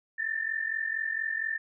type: tone pair together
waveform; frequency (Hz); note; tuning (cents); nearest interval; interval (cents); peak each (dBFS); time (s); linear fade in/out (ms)
sine; 1760 / 1804.3; A6 / A6; 0 / +43; unison; 43; -32 / -31; 0.18-1.58; 10
effects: none